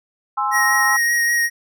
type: chord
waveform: sine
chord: Ab augmented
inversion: none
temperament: equal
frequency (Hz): 830.6 / 1046.5 / 1318.5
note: Ab5 / C6 / E6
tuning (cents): 0 / 0 / 0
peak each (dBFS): -22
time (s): 0.37-0.97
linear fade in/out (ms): 10
type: tone with vibrato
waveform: square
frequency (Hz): 1881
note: A#6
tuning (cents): +15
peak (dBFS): -16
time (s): 0.51-1.5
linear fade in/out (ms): 50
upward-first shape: sine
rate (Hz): 5.2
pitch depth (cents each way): 13
effects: none